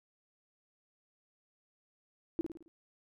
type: tone with echo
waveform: sine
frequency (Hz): 329.6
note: E4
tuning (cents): 0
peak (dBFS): -28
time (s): 2.39-2.41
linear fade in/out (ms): 0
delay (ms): 54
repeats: 5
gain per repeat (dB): -6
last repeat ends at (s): 2.68
effects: none